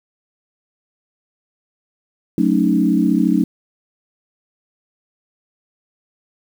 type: chord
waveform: sine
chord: D# half-diminished seventh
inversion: first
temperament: equal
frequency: 185 / 220 / 277.2 / 311.1 Hz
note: F#3 / A3 / C#4 / D#4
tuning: 0 / 0 / 0 / 0 cents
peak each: -18 dBFS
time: 2.38-3.44 s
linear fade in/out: 2 ms
effects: 7-bit